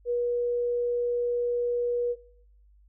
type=tone; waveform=sine; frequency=482.3 Hz; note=B4; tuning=41 cents flat; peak=-24 dBFS; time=0.05-2.16 s; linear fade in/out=50 ms; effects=noise-tail reverb RT60 0.7 s tail -23 dB re dry + added 50 Hz sine -55 dBFS peak until 2.88 s